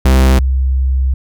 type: tone pair in turn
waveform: 45% pulse / sine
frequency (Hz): 65.3 / 65.56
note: C2 / C2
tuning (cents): -3 / +4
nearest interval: unison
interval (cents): 7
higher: second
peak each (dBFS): -6 / -10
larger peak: first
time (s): 0.05-0.39 / 0.39-1.14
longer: second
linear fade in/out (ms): 5
effects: none